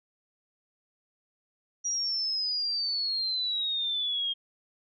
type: exponential sweep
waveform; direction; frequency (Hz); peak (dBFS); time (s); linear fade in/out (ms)
sine; down; 5780 to 3218; -27; 1.84-4.34; 20
effects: none